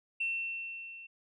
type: tone with level ramp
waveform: sine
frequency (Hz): 2700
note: E7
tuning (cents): +41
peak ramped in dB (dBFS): -28 to -46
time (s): 0.2-1.07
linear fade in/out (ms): 10
effects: tanh soft clip ceiling -25 dBFS